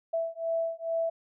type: beating tone pair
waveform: sine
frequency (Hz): 659.3 / 661.6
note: E5 / E5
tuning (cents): 0 / +6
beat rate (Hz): 2.3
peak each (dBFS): -31 / -31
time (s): 0.13-1.1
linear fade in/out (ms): 10
effects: none